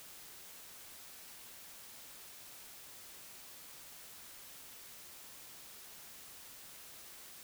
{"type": "silence", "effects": ["white hiss -53 dBFS RMS until 7.43 s"]}